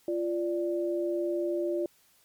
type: tone pair together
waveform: sine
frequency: 345.9 / 587.3 Hz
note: F4 / D5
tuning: -17 / 0 cents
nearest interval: major sixth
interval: 917 cents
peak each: -28 / -32 dBFS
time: 0.08-1.86 s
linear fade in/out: 2 ms
effects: white hiss -64 dBFS RMS until 2.24 s + MP3 96 kbps